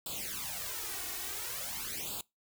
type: noise with flanger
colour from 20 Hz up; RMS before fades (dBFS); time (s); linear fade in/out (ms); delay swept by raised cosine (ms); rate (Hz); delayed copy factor
white; -39; 0.06-2.21; 2; 0.25 to 2.75; 0.48; +0.9
effects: noise-tail reverb RT60 0.2 s tail -23 dB re dry